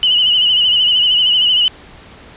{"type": "tone with vibrato", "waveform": "sine", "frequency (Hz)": 2960, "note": "F#7", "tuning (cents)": 0, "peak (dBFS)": -9, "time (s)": [0.03, 1.68], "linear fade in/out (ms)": 0, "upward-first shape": "sine", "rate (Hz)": 13, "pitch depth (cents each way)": 60, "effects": ["pink hiss -39 dBFS RMS until 2.36 s", "resampled to 8000 Hz"]}